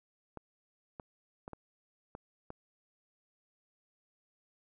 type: clicks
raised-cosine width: 1 ms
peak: -29 dBFS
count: 6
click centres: 0.373 / 0.998 / 1.479 / 1.533 / 2.151 / 2.504 s
effects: none